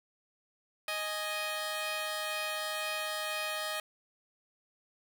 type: tone pair together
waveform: 10% pulse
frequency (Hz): 623 / 830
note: D#5 / G#5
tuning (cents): +2 / -1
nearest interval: perfect fourth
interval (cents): 497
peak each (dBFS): -26 / -32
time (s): 0.88-3.8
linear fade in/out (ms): 2
effects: none